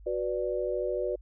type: chord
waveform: sine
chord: B minor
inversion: second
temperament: equal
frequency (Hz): 370 / 493.9 / 587.3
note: F#4 / B4 / D5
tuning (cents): 0 / 0 / 0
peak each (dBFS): -32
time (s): 0.06-1.16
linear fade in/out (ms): 10
effects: added 50 Hz sine -47 dBFS peak until 1.21 s